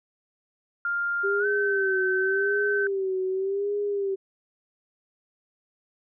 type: tone with pitch glide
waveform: sine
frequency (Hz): 1400 to 1535.6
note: F6 to G6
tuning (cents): +4 to -36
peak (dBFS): -24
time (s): 0.85-2.87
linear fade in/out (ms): 2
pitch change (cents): +160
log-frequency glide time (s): 1.39-1.46
type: tone with vibrato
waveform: sine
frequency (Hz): 392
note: G4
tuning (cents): 0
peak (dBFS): -24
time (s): 1.23-4.16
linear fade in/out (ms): 20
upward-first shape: sine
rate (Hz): 0.88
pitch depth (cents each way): 80
effects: none